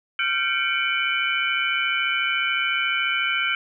sine tone cluster, 1382 / 1553 / 2240 / 2374 / 3002 Hz, F6 / G6 / C#7 / D7 / F#7, -19 / -17 / +18 / +18 / +24 cents, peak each -27 dBFS, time 0.19-3.55 s, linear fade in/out 2 ms, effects none

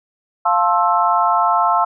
sine chord, F major seventh, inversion none, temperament equal with one note detuned, 698.5 / 880 / 1061.1 / 1318.5 Hz, F5 / A5 / C6 / E6, 0 / 0 / +24 / 0 cents, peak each -18 dBFS, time 0.45-1.85 s, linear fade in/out 10 ms, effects none

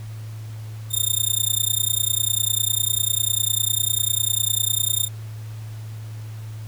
10% pulse tone with amplitude modulation, 3629 Hz, A#7, 47 cents flat, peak -8 dBFS, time 0.9-5.09 s, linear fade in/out 50 ms, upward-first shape sine, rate 30 Hz, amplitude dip 100%, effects added 109 Hz sine -31 dBFS peak until 6.67 s + pink hiss -48 dBFS RMS until 6.67 s

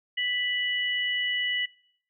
sine tone pair together, 1976 / 2945 Hz, B6 / F#7, 0 / -9 cents, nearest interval perfect fifth, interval 691 cents, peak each -28 dBFS, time 0.17-1.66 s, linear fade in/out 10 ms, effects noise-tail reverb RT60 0.7 s tail -24 dB re dry

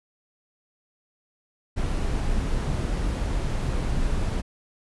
brown noise, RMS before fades -25 dBFS, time 1.76-4.42 s, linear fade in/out 20 ms, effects resampled to 24000 Hz

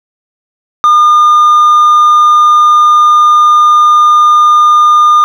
sine tone with hard clipping, 1212 Hz, D#6, 46 cents flat, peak -3 dBFS, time 0.84-5.24 s, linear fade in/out 0 ms, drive 2 dB, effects none

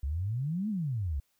sine exponential two-way sweep, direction up then down, 64.7 to 223.2 to 64.7 Hz, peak -29 dBFS, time 0.03-1.2 s, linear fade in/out 5 ms, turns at 0.69 s, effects white hiss -74 dBFS RMS until 1.39 s

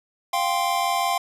square chord, F suspended second, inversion none, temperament equal, 698.5 / 784 / 1046.5 Hz, F5 / G5 / C6, 0 / 0 / 0 cents, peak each -26 / -26 / -26 dBFS, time 0.33-1.18 s, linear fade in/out 5 ms, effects resampled to 32000 Hz

